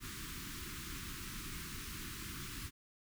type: band-stop noise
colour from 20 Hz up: pink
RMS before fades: -45 dBFS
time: 0-2.71 s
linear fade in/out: 50 ms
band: 360 to 1100 Hz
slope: 48 dB/octave
effects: none